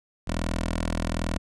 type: tone with notch filter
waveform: 10% pulse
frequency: 41.2 Hz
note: E1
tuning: in tune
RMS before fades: -28 dBFS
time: 0.27-1.38 s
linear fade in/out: 10 ms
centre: 130 Hz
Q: 1.7
effects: resampled to 24000 Hz